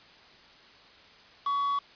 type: tone with quantisation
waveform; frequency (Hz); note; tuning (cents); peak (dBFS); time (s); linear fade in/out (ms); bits
triangle; 1125; C#6; +25; -24; 1.46-1.79; 5; 6
effects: white hiss -54 dBFS RMS until 1.95 s + resampled to 11025 Hz